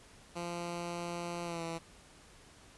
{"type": "tone with pitch glide", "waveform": "10% pulse", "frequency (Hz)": [172.6, 165.95], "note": ["F3", "E3"], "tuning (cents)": [-20, 12], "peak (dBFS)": -29, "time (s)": [0.35, 1.79], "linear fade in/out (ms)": 20, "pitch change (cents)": -68, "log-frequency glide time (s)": [1.44, 1.63], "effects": ["pink hiss -58 dBFS RMS until 2.77 s", "resampled to 24000 Hz"]}